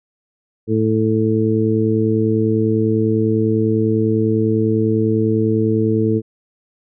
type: harmonic tone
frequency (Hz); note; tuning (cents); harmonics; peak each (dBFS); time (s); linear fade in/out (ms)
110; A2; 0; 1 / 2 / 3 / 4; -19 / -19 / -19 / -19; 0.67-6.22; 50
effects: none